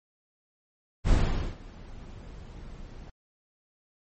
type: noise with ADSR envelope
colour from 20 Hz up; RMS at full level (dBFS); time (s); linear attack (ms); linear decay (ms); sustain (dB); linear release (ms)
brown; -21; 1.04-3.1; 55; 460; -22; 6
effects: MP3 32 kbps